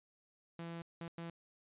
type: tone bursts at uneven times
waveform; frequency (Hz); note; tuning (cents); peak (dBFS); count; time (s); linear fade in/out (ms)
sawtooth; 168; E3; +33; -39; 3; 0.59-0.82 / 1.01-1.08 / 1.18-1.3; 2
effects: resampled to 8000 Hz